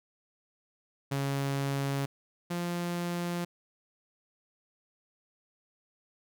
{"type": "tone pair in turn", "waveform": "sawtooth", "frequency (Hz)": [138.59, 173.97], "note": ["C#3", "F3"], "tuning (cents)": [0, -6], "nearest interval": "major third", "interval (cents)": 394, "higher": "second", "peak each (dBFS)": [-25, -27], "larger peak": "first", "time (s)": [[1.11, 2.06], [2.5, 3.45]], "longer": "neither", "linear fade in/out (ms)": 10, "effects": []}